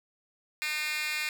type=tone with high-pass filter; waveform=10% pulse; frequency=303.9 Hz; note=D#4; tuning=41 cents flat; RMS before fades=-32 dBFS; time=0.62-1.29 s; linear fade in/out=0 ms; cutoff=2500 Hz; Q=4.5; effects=none